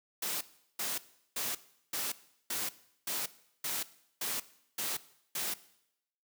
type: noise bursts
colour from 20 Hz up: white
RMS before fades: -35 dBFS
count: 10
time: 0.22-5.54 s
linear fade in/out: 5 ms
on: 190 ms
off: 380 ms
effects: noise-tail reverb RT60 0.8 s tail -18 dB re dry + high-pass 150 Hz 12 dB/octave